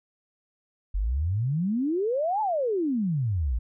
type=exponential two-way sweep; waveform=sine; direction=up then down; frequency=43.65 to 888 to 53.3 Hz; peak=-23 dBFS; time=0.94-3.59 s; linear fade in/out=10 ms; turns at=2.41 s; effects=none